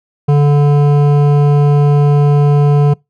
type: tone with hard clipping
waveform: triangle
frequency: 145 Hz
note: D3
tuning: 22 cents flat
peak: -8 dBFS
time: 0.28-2.94 s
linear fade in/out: 10 ms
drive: 16 dB
effects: noise-tail reverb RT60 0.2 s tail -26 dB re dry